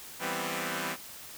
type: chord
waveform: 5% pulse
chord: C major seventh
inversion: first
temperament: equal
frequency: 164.81 / 196 / 246.9 / 261.6 Hz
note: E3 / G3 / B3 / C4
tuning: 0 / 0 / 0 / 0 cents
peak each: -26 dBFS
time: 0.19-0.97 s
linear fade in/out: 50 ms
effects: white hiss -46 dBFS RMS until 1.37 s